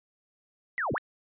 sine linear two-way sweep, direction down then up, 2064 to 63.1 to 1864 Hz, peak -27 dBFS, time 0.78-0.98 s, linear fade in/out 0 ms, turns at 0.93 s, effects resampled to 8000 Hz

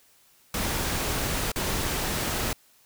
pink noise with dropouts, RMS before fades -28 dBFS, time 0.54-2.53 s, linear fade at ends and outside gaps 2 ms, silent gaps 1.518-1.559 s, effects white hiss -60 dBFS RMS until 2.85 s

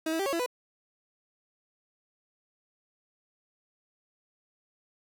30% pulse tone with pitch steps, 318.6 / 325 / 391.4 / 552 / 335.2 / 495.5 Hz, D#4 / E4 / G4 / C#5 / E4 / B4, +41 / -24 / -3 / -7 / +29 / +6 cents, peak -25 dBFS, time 0.06-0.462 s, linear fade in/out 5 ms, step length 67 ms, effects none

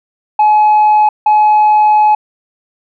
sine tone bursts at uneven times, 849 Hz, G#5, 38 cents sharp, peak -3 dBFS, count 2, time 0.39-1.09 / 1.26-2.15 s, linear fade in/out 5 ms, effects tanh soft clip ceiling -4 dBFS

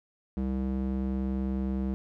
square tone with band-pass filter, 65.41 Hz, C2, in tune, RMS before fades -30 dBFS, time 0.37-1.94 s, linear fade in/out 0 ms, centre 210 Hz, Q 1.4, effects none

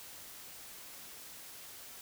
silence, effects white hiss -50 dBFS RMS until 2.01 s

